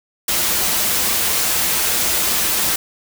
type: noise with comb filter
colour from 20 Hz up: white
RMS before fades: -18 dBFS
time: 0.28-2.76 s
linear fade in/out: 5 ms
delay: 7.3 ms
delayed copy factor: -0.5
effects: none